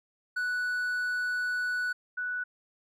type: tone pair in turn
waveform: triangle / sine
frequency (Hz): 1480 / 1480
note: F#6 / F#6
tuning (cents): 0 / 0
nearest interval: unison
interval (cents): 0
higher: neither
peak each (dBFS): -26 / -30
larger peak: first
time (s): 0.36-1.93 / 2.17-2.44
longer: first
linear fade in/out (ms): 10
effects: none